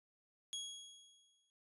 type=tone with exponential decay; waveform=sawtooth; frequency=3320 Hz; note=G#7; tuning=1 cent flat; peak=-36 dBFS; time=0.53-1.5 s; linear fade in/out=0 ms; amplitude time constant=210 ms; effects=noise-tail reverb RT60 0.1 s tail -17 dB re dry + resampled to 24000 Hz